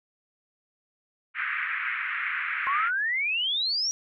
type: band-pass noise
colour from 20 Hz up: white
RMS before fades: -30 dBFS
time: 1.34-2.91 s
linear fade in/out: 50 ms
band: 1300 to 2300 Hz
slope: 48 dB/octave
type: exponential sweep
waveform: sine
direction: up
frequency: 1056 to 5800 Hz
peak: -24 dBFS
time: 2.67-3.91 s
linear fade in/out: 0 ms
effects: none